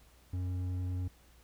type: tone with hard clipping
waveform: sine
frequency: 91 Hz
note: F#2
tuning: 28 cents flat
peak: -34 dBFS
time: 0.33-1.08 s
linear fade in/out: 5 ms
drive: 6 dB
effects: added 60 Hz sine -61 dBFS peak until 1.43 s + pink hiss -64 dBFS RMS until 1.43 s